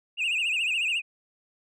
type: tone with vibrato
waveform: sine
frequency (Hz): 2648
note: E7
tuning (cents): +7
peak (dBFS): -21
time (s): 0.17-1.02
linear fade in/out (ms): 50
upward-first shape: triangle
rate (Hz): 14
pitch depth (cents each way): 160
effects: tanh soft clip ceiling -23 dBFS